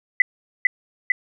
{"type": "tone with echo", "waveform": "sine", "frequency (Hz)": 2001, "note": "B6", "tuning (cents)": 22, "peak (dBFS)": -9, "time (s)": [0.2, 0.22], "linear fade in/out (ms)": 2, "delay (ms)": 450, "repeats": 2, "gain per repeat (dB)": -2, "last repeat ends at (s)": 1.12, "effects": []}